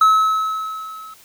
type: tone with level ramp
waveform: triangle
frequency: 1292 Hz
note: E6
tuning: 35 cents flat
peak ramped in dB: -6 to -33 dBFS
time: 0.01-1.14 s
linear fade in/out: 5 ms
effects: white hiss -48 dBFS RMS until 1.24 s